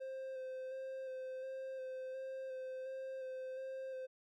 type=tone with vibrato; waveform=triangle; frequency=523.3 Hz; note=C5; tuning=in tune; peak=-40 dBFS; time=0-4.07 s; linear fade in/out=20 ms; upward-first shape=square; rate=1.4 Hz; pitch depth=15 cents each way; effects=none